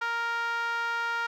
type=tone with band-pass filter; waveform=5% pulse; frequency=466.2 Hz; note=A#4; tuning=in tune; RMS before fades=-30 dBFS; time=0.01-1.27 s; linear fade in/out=10 ms; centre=1200 Hz; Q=8; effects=none